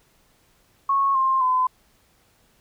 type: tone with pitch steps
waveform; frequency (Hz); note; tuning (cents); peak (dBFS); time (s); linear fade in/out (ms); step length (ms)
sine; 1099 / 1057.9 / 1018.3; C#6 / C6 / C6; -15 / +19 / -47; -17; 0.89-1.67; 5; 260
effects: pink hiss -61 dBFS RMS until 2.6 s